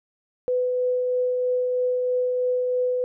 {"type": "tone with tremolo", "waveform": "sine", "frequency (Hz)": 500, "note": "B4", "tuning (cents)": 21, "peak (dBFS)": -19, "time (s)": [0.48, 3.04], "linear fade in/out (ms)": 0, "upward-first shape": "triangle", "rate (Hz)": 3.1, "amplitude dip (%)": 25, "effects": []}